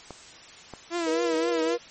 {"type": "clicks", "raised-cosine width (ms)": 1, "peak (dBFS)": -24, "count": 2, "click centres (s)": [0.107, 0.737]}
{"type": "tone with vibrato", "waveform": "sawtooth", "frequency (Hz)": 331.9, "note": "E4", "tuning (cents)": 12, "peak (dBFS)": -22, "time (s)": [0.9, 1.78], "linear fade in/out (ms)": 50, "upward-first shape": "triangle", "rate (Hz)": 3.8, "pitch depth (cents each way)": 97}
{"type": "tone", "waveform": "sine", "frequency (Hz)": 481.3, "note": "B4", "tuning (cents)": -45, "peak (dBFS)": -25, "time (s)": [1.06, 1.78], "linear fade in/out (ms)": 20}
{"effects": ["white hiss -47 dBFS RMS until 1.9 s", "MP3 32 kbps"]}